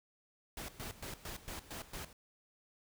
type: noise with tremolo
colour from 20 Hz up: pink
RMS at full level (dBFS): -44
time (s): 0.57-2.13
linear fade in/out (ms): 2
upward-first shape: square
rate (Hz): 4.4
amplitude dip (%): 80
effects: none